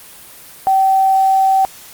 sine tone with quantisation, 770 Hz, G5, 31 cents flat, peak -9 dBFS, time 0.67-1.65 s, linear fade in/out 0 ms, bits 6, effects white hiss -38 dBFS RMS until 1.93 s + Opus 32 kbps

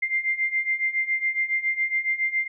sine beating tone pair, 2093 / 2100.2 Hz, C7 / C7, 0 / +6 cents, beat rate 7.2 Hz, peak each -27 / -24 dBFS, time 0.02-2.48 s, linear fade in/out 10 ms, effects none

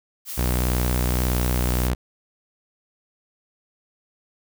blue noise, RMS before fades -32 dBFS, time 0.25-1.91 s, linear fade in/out 50 ms
sawtooth tone with vibrato, 61.74 Hz, B1, in tune, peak -16 dBFS, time 0.37-1.95 s, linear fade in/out 20 ms, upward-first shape sine, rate 17 Hz, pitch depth 48 cents each way
effects none

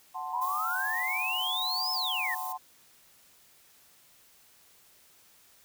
sine chord, F# diminished, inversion none, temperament equal, 740 / 880 / 1046.5 Hz, F#5 / A5 / C6, 0 / 0 / 0 cents, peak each -38 / -39 / -37 dBFS, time 0.14-2.58 s, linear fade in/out 20 ms
sine exponential two-way sweep, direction up then down, 932.3 to 5274 to 1739 Hz, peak -29 dBFS, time 0.33-2.35 s, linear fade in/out 10 ms, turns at 1.92 s
violet noise, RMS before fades -41 dBFS, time 0.41-2.53 s, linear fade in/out 10 ms
effects white hiss -60 dBFS RMS until 5.64 s

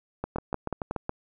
two click trains, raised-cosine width 1 ms, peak -16 / -15 dBFS, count 6 / 5, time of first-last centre 0.24-0.963 / 0.36-1.094 s, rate 6.92 / 5.45 Hz, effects none

